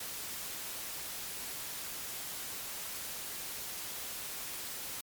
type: noise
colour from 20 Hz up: white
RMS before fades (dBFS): -41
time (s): 0-5.01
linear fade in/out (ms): 5
effects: MP3 96 kbps